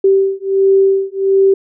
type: beating tone pair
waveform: sine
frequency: 387.9 / 389.3 Hz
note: G4 / G4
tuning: -18 / -12 cents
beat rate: 1.4 Hz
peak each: -12 dBFS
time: 0.04-1.54 s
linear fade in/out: 5 ms
effects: none